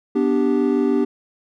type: chord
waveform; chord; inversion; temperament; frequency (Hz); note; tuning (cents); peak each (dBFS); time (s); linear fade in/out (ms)
triangle; G major; first; equal; 246.9 / 293.7 / 392; B3 / D4 / G4; 0 / 0 / 0; -18; 0.15-1.05; 10
effects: none